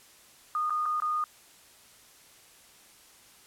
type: tone with dropouts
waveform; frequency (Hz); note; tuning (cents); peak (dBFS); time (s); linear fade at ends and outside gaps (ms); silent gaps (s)
sine; 1228; D#6; -23; -26; 0.55-1.24; 1; 0.697-0.705 / 0.856-0.86 / 1.001-1.021
effects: white hiss -56 dBFS RMS until 3.46 s + low-pass 12000 Hz 12 dB/octave